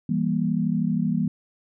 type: chord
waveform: sine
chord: E diminished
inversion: none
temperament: just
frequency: 164.81 / 197.78 / 237.3 Hz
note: E3 / G3 / Bb3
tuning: 0 / +16 / +31 cents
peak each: -25 dBFS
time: 0.09-1.28 s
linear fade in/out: 5 ms
effects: none